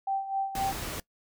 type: tone with tremolo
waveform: sine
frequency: 780 Hz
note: G5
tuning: 9 cents flat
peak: -25 dBFS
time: 0.07-0.72 s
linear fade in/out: 5 ms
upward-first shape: sine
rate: 3.9 Hz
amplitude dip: 70%
type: noise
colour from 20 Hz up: pink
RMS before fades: -36 dBFS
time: 0.55-1 s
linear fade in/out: 2 ms
effects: noise-tail reverb RT60 0.1 s tail -21 dB re dry